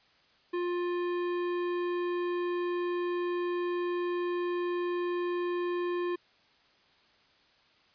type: tone with hard clipping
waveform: sine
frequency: 352.2 Hz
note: F4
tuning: 15 cents sharp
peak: -31 dBFS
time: 0.53-6.16 s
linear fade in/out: 10 ms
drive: 14 dB
effects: white hiss -64 dBFS RMS until 7.94 s + resampled to 11025 Hz